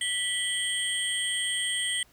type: tone cluster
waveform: sine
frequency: 1966 / 3069 / 3262 / 8530 Hz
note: B6 / G7 / G#7 / C9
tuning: -8 / -37 / -32 / +32 cents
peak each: -31 dBFS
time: 0.01-2.03 s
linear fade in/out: 2 ms
effects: tanh soft clip ceiling -20 dBFS + pink hiss -61 dBFS RMS until 2.12 s